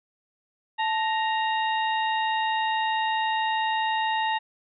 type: harmonic tone with a mistuned harmonic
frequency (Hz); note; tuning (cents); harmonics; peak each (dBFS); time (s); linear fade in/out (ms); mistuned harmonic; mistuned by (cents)
932.3; A#5; 0; 1 / 2 / 3 / 4; -24 / -30 / -34 / -36; 0.78-4.39; 20; 1; -100
effects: none